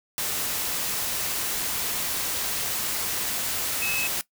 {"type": "tone in noise", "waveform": "sine", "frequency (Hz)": 2585, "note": "E7", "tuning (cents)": -34, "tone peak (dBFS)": -27, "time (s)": [3.82, 4.07], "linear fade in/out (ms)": 0, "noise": "white", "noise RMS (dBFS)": -28, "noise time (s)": [0.18, 4.21], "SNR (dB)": -2, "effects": ["noise-tail reverb RT60 0.1 s tail -18 dB re dry"]}